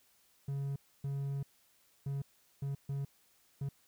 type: tone bursts at uneven times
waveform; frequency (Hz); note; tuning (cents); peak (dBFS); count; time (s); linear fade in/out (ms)
triangle; 139; C#3; +5; -32; 6; 0.48-0.76 / 1.04-1.43 / 2.06-2.22 / 2.62-2.75 / 2.89-3.05 / 3.61-3.69; 5
effects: white hiss -69 dBFS RMS until 3.87 s